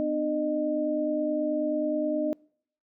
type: tone cluster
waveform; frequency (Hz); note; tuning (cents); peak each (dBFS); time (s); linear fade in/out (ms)
sine; 252.9 / 302.3 / 612; B3 / D#4 / D#5; +41 / -50 / -29; -33 / -28 / -28; 0-2.33; 0
effects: noise-tail reverb RT60 0.6 s tail -26 dB re dry